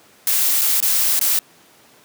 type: noise with dropouts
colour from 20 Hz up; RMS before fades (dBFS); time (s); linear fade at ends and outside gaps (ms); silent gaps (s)
blue; -17; 0.27-1.39; 1; 0.612-0.616 / 0.803-0.826 / 1.193-1.212
effects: pink hiss -50 dBFS RMS until 2.04 s + high-pass 200 Hz 12 dB/octave